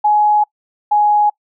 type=tone pair in turn; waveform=sine; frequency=840 / 834.7 Hz; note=G#5 / G#5; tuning=+19 / +9 cents; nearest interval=unison; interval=10 cents; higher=first; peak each=-9 dBFS; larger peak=neither; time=0.04-0.44 / 0.91-1.3 s; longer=first; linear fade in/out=10 ms; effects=noise-tail reverb RT60 0.1 s tail -25 dB re dry